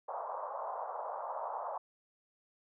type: band-pass noise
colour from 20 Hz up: white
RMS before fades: -40 dBFS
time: 0.08-1.78 s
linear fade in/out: 5 ms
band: 540 to 1100 Hz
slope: 48 dB/octave
effects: none